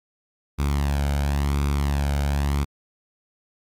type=tone with flanger; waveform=sawtooth; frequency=71 Hz; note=C#2; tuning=42 cents sharp; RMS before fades=-22 dBFS; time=0.58-2.65 s; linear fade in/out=20 ms; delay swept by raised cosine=0.83 to 1.34 ms; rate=0.94 Hz; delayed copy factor=+0.6; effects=MP3 96 kbps